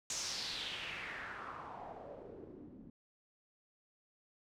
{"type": "noise with low-pass filter sweep", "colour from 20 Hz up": "white", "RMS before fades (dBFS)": -45, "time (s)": [0.1, 2.9], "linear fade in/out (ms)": 2, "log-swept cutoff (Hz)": [6800, 220], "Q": 3.4, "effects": []}